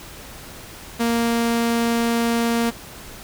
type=tone; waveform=sawtooth; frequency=232.9 Hz; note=A#3; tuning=1 cent flat; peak=-14 dBFS; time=0.99-2.71 s; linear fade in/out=20 ms; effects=pink hiss -39 dBFS RMS until 3.23 s